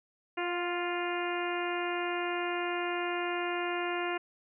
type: harmonic tone with a mistuned harmonic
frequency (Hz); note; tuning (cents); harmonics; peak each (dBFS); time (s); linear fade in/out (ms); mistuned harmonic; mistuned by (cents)
350; F4; +4; 1 / 2 / 3 / 4 / 5 / 6 / 7 / 8; -34 / -37 / -39 / -40 / -41 / -42 / -42 / -43; 0.37-4.18; 10; 2; +17
effects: none